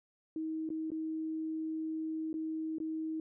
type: tone with dropouts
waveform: sine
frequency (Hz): 317.3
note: D#4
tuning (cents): +34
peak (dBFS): -34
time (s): 0.36-3.2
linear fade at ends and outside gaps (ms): 2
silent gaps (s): 0.691-0.702 / 0.904-0.917 / 2.33-2.34 / 2.784-2.801
effects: none